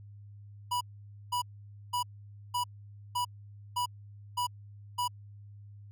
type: tone bursts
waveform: square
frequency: 979 Hz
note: B5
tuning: 15 cents flat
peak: -29 dBFS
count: 8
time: 0.71-5.08 s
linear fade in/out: 10 ms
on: 100 ms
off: 510 ms
effects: added 102 Hz sine -47 dBFS peak until 5.91 s

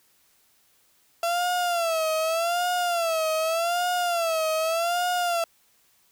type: tone with vibrato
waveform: 35% pulse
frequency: 673 Hz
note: E5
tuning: 36 cents sharp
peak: -21 dBFS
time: 1.23-5.44 s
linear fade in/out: 2 ms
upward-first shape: sine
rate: 0.84 Hz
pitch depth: 110 cents each way
effects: white hiss -63 dBFS RMS until 6.11 s

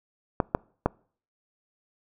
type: clicks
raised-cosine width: 1 ms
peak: -7 dBFS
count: 3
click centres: 0.402 / 0.549 / 0.86 s
effects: noise-tail reverb RT60 0.5 s tail -26 dB re dry

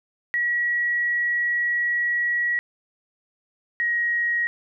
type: tone pair in turn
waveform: sine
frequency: 1920 / 1892.5 Hz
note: B6 / A#6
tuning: -49 / +26 cents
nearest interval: unison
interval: 25 cents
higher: first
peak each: -20 dBFS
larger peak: neither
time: 0.34-2.59 / 3.8-4.47 s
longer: first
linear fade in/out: 0 ms
effects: none

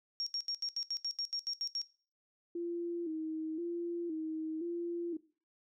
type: tone bursts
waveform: sine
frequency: 5560 Hz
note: F8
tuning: 9 cents flat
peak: -33 dBFS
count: 12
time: 0.2-1.816 s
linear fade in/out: 0 ms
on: 65 ms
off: 76 ms
type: tone with vibrato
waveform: sine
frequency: 329.6 Hz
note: E4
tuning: in tune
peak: -35 dBFS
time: 2.55-5.17 s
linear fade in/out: 5 ms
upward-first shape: square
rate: 0.97 Hz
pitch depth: 71 cents each way
effects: noise-tail reverb RT60 0.4 s tail -19 dB re dry

